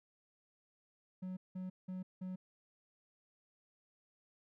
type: tone bursts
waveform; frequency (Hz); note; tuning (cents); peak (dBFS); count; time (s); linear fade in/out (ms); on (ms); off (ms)
triangle; 185; F#3; 0; -38; 4; 1.22-2.36; 10; 150; 180
effects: none